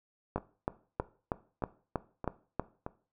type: two click trains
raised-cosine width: 1 ms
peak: -16 / -23 dBFS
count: 8 / 5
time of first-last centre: 0.36-2.596 / 0.38-2.864 s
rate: 3.13 / 1.61 Hz
effects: noise-tail reverb RT60 0.4 s tail -17 dB re dry